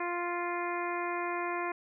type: harmonic tone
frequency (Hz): 349.2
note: F4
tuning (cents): 0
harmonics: 1 / 2 / 3 / 4 / 5 / 6 / 7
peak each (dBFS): -36 / -38 / -36 / -43 / -42 / -42 / -44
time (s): 0-1.72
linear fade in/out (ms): 5
effects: none